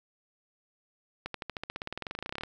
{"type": "accelerating click train", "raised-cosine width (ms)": 0.3, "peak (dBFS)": -19, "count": 25, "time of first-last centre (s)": [1.26, 2.435], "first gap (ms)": 83, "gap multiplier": 0.95, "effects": ["10-bit"]}